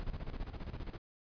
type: noise with tremolo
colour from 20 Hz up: brown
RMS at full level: -39 dBFS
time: 0-0.98 s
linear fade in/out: 0 ms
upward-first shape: square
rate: 15 Hz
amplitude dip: 70%
effects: resampled to 11025 Hz